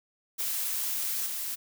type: noise with level steps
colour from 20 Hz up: blue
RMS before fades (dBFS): -31 / -34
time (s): 0.38-1.56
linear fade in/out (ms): 20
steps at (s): 1.26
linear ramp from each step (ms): 5
effects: none